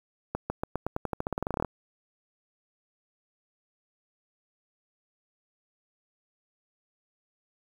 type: accelerating click train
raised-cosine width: 1 ms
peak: -15 dBFS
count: 20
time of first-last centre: 0.35-1.647 s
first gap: 150 ms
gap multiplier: 0.9
effects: 8-bit